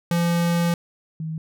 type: tone pair in turn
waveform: square / sine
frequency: 171.1 / 159.16 Hz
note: F3 / D#3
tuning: -35 / +40 cents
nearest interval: minor second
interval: 125 cents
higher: first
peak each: -19 / -26 dBFS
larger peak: first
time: 0.11-0.74 / 1.2-1.38 s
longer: first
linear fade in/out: 2 ms
effects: none